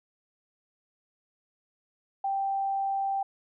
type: tone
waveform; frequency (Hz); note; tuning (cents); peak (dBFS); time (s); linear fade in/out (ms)
sine; 784; G5; 0; -26; 2.24-3.23; 5
effects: none